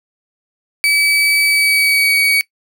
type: tone with pitch glide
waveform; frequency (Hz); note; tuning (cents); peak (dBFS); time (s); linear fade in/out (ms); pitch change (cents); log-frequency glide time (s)
35% pulse; 2291 to 2256; D7 to C#7; -44 to +30; -9; 0.84-2.41; 0; -26; 1.48-2.16
effects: noise-tail reverb RT60 0.1 s tail -21 dB re dry